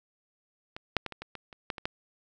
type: clicks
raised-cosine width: 0.3 ms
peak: -23 / -8 / -18 / -24 / -23 / -24 / -30 / -15 / -23 / -14 dBFS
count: 10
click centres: 0.765 / 0.967 / 1.063 / 1.123 / 1.22 / 1.353 / 1.528 / 1.702 / 1.782 / 1.855 s
effects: none